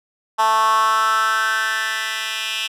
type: tone with high-pass filter sweep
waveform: 10% pulse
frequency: 220 Hz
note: A3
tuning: in tune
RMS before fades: -19 dBFS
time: 0.38-2.68 s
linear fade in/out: 20 ms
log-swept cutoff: 930 to 2600 Hz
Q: 4.9
effects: low-pass 12000 Hz 12 dB/octave